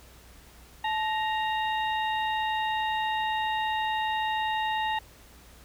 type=harmonic tone with a mistuned harmonic; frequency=932.3 Hz; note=A#5; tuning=in tune; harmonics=1 / 2 / 3 / 4; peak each=-27 / -33 / -37 / -39 dBFS; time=0.84-4.99 s; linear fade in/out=5 ms; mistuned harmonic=1; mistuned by=-120 cents; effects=added 60 Hz sine -54 dBFS peak until 5.64 s + pink hiss -54 dBFS RMS until 5.64 s